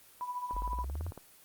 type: tone with tremolo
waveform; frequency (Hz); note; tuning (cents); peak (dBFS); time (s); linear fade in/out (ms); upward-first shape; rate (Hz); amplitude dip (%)
sine; 987.8; B5; 0; -32; 0.21-0.84; 0; sine; 14; 65
type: click train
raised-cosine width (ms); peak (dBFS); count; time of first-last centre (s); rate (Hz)
1; -30; 13; 0.51-1.177; 18
type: exponential sweep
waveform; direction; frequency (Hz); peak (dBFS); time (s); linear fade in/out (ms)
sine; up; 42.83 to 89.8; -34; 0.53-1.11; 10
effects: white hiss -58 dBFS RMS until 1.44 s + Opus 24 kbps